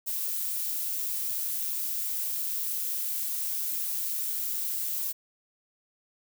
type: noise with amplitude modulation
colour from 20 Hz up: violet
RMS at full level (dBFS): -30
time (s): 0.06-5.13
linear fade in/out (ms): 20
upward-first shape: sine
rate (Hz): 157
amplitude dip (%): 25
effects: none